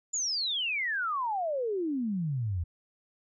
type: exponential sweep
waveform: sine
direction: down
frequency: 7160 to 80 Hz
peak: -28 dBFS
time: 0.13-2.64 s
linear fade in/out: 10 ms
effects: none